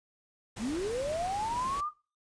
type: noise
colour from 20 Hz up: pink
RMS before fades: -42 dBFS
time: 0.56-1.81 s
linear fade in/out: 10 ms
type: linear sweep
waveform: sine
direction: up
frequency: 190.8 to 1244.5 Hz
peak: -30 dBFS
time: 0.58-1.91 s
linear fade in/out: 50 ms
effects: noise-tail reverb RT60 0.3 s tail -17 dB re dry + resampled to 22050 Hz